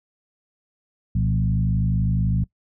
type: tone with frequency modulation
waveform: sine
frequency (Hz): 120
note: B2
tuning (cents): -49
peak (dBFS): -18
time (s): 1.15-2.44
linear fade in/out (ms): 5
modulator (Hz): 51.9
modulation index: 1.3
effects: noise-tail reverb RT60 0.1 s tail -20 dB re dry